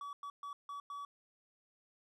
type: tone bursts at uneven times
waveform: triangle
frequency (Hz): 1140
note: C#6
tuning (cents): +48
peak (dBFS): -40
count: 5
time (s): 0.01-0.13 / 0.23-0.3 / 0.43-0.53 / 0.69-0.8 / 0.9-1.05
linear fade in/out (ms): 2
effects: none